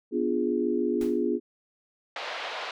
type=chord; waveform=sine; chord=B diminished seventh; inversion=none; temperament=equal; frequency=246.9 / 293.7 / 349.2 / 415.3 Hz; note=B3 / D4 / F4 / Ab4; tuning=0 / 0 / 0 / 0 cents; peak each=-29 / -31 / -28 / -29 dBFS; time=0.11-1.4 s; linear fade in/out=50 ms
type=noise with exponential decay; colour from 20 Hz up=pink; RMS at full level=-40 dBFS; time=1.01-1.26 s; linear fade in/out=1 ms; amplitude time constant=53 ms
type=band-pass noise; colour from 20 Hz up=pink; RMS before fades=-35 dBFS; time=2.16-2.71 s; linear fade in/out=2 ms; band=550 to 4100 Hz; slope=24 dB/octave
effects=none